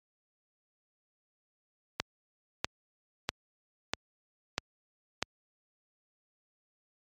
click train, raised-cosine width 0.2 ms, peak -10 dBFS, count 6, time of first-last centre 2-5.226 s, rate 1.55 Hz, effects high-pass 60 Hz 12 dB/octave + MP3 96 kbps

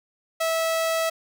sawtooth tone, 652 Hz, E5, 19 cents flat, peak -18 dBFS, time 0.4-1.1 s, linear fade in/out 10 ms, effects none

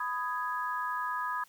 sine chord, G# minor, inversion first, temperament just, 996.7 / 1245.9 / 1661.2 Hz, B5 / D#6 / G#6, +16 / +2 / 0 cents, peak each -34 / -35 / -37 dBFS, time 0-1.44 s, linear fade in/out 5 ms, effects white hiss -62 dBFS RMS until 1.48 s

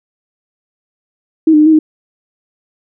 sine tone with pitch steps, 319.3 / 302.7 / 304.6 / 317.4 / 310 Hz, D#4 / D#4 / D#4 / D#4 / D#4, +45 / -48 / -37 / +35 / -6 cents, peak -4 dBFS, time 1.47-1.79 s, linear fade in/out 5 ms, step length 64 ms, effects none

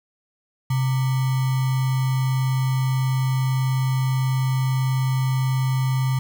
sine tone with sample-and-hold, 130.81 Hz, C3, in tune, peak -18 dBFS, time 0.7-6.19 s, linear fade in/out 5 ms, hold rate 1050 Hz, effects none

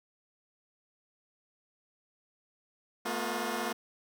10% pulse tone cluster, 220.2 / 242.6 / 355.8 Hz, A3 / B3 / F4, +2 / -31 / +32 cents, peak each -28 dBFS, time 3.05-3.73 s, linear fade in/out 10 ms, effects none

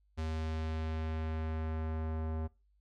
square tone with low-pass filter sweep, 79.4 Hz, D#2, 36 cents sharp, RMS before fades -36 dBFS, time 0.17-2.48 s, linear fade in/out 20 ms, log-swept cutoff 6000 to 1000 Hz, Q 0.8, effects noise-tail reverb RT60 0.3 s tail -24 dB re dry + added 50 Hz sine -67 dBFS peak until 2.8 s

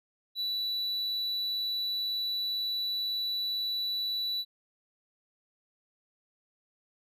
triangle tone, 3951 Hz, B7, in tune, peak -28 dBFS, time 0.35-4.45 s, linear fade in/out 50 ms, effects none

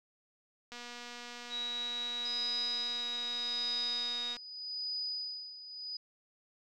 click train, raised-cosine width 0.2 ms, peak -29 dBFS, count 880, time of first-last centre 0.72-4.367 s, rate 241 Hz
sine tone with pitch glide, 3851 to 3763 Hz, B7 to A#7, -44 to +16 cents, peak -35 dBFS, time 1.49-4.37 s, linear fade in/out 50 ms, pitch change -40 cents, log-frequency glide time 2.62-4.17 s
sine tone with tremolo, 4966 Hz, D#8, 4 cents flat, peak -34 dBFS, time 2.25-5.97 s, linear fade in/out 5 ms, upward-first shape sine, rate 0.82 Hz, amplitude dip 75%
effects none

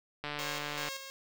click train, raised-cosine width 0.3 ms, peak -21 dBFS, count 96, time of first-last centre 0.24-0.886 s, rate 147 Hz
5% pulse tone with tremolo, 541 Hz, C#5, 42 cents flat, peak -26 dBFS, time 0.39-1.1 s, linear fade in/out 0 ms, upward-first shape square, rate 2.6 Hz, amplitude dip 50%
effects none

